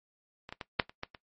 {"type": "clicks", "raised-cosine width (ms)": 0.3, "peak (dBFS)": [-27, -23, -21, -6, -30, -19, -29], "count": 7, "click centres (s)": [0.491, 0.525, 0.612, 0.798, 0.895, 1.034, 1.148], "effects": ["noise-tail reverb RT60 0.1 s tail -17 dB re dry", "MP3 32 kbps"]}